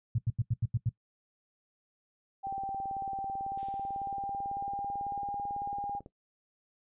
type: tone bursts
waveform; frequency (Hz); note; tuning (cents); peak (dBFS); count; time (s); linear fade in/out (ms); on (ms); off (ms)
sine; 116.54; A#2; 0; -25; 7; 0.15-0.892; 5; 34; 84
type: tone with pitch glide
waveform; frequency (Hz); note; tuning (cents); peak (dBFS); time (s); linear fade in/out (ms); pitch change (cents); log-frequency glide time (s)
sine; 784 to 808.8; G5 to G#5; 0 to -46; -33; 2.43-6; 20; +54; 3.32-5.4
type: click train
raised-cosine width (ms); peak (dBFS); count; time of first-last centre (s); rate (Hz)
2; -34; 66; 2.47-6.061; 18.1
type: noise with exponential decay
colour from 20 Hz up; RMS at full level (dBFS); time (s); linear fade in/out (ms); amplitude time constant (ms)
violet; -42; 3.58-4.69; 1; 240
effects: noise-tail reverb RT60 0.1 s tail -18 dB re dry + resampled to 8000 Hz